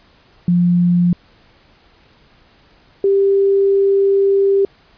sine tone pair in turn, 175.6 / 394.2 Hz, F3 / G4, +10 / +10 cents, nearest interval octave + major second, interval 1400 cents, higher second, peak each -10 dBFS, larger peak neither, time 0.48-1.13 / 3.04-4.65 s, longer second, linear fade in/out 2 ms, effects pink hiss -51 dBFS RMS until 4.97 s + resampled to 11025 Hz

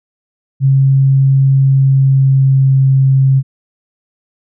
sine tone with pitch glide, 135.5 to 134.25 Hz, C#3 to C3, -39 to +45 cents, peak -6 dBFS, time 0.6-3.43 s, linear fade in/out 50 ms, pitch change -16 cents, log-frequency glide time 1.57-2.82 s, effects none

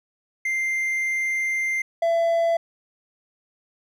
triangle tone pair in turn, 2093 / 670.4 Hz, C7 / E5, 0 / +29 cents, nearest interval octave + minor sixth, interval 1971 cents, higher first, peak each -20 / -16 dBFS, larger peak second, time 0.45-1.82 / 2.02-2.57 s, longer first, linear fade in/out 5 ms, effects none

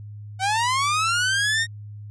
sawtooth linear sweep, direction up, 740 to 1866 Hz, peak -16 dBFS, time 0.39-1.67 s, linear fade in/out 50 ms, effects added 104 Hz sine -35 dBFS peak until 2.1 s + resampled to 22050 Hz

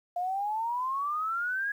sine exponential sweep, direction up, 698.5 to 1677 Hz, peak -28 dBFS, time 0.16-1.72 s, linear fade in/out 5 ms, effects 10-bit

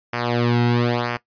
sawtooth tone with flanger, 120 Hz, B2, 49 cents flat, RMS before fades -20 dBFS, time 0.13-1.17 s, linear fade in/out 5 ms, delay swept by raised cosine 0.25 to 1.75 ms, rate 1 Hz, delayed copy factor -0.85, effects noise-tail reverb RT60 0.1 s tail -18 dB re dry + resampled to 11025 Hz

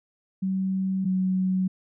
sine tone pair in turn, 190 / 186.74 Hz, F#3 / F#3, +46 / +16 cents, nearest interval unison, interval 30 cents, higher first, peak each -23 / -21 dBFS, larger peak second, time 0.42-1.05 / 1.05-1.68 s, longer neither, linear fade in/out 10 ms, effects none

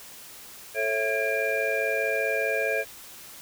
sine tone cluster, 440.4 / 545 / 660 / 1633 / 2385 Hz, A4 / C#5 / E5 / G#6 / D7, +2 / -29 / +2 / -30 / +26 cents, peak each -30 dBFS, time 0.74-2.85 s, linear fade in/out 50 ms, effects white hiss -45 dBFS RMS until 3.41 s

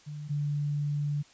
sine tone pair in turn, 148.5 / 146.03 Hz, D3 / D3, +20 / -9 cents, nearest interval unison, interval 29 cents, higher first, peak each -36 / -27 dBFS, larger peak second, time 0.06-0.29 / 0.29-1.23 s, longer second, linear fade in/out 20 ms, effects white hiss -58 dBFS RMS until 1.33 s + resampled to 16000 Hz

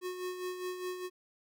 square tone with tremolo, 364.4 Hz, F#4, 26 cents flat, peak -35 dBFS, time 0.01-1.1 s, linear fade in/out 50 ms, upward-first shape sine, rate 4.9 Hz, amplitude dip 55%, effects none

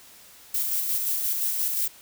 violet noise with tremolo, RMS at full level -25 dBFS, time 0.54-1.88 s, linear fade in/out 5 ms, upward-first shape square, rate 5.7 Hz, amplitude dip 30%, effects white hiss -50 dBFS RMS until 2.01 s

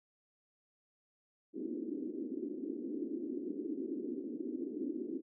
white band-pass noise, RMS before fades -40 dBFS, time 1.53-5.22 s, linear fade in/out 50 ms, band 250 to 360 Hz, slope 48 dB/octave, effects none

